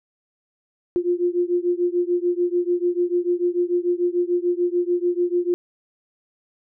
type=beating tone pair; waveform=sine; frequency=349.6 / 356.4 Hz; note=F4 / F4; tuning=+2 / +35 cents; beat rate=6.8 Hz; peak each=-21 / -22 dBFS; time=0.96-5.54 s; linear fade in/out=0 ms; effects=none